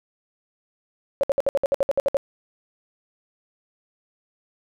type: tone bursts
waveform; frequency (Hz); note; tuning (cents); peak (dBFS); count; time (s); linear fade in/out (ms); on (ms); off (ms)
sine; 554.4; C#5; 0; -16; 12; 1.21-2.169; 0; 24; 61
effects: none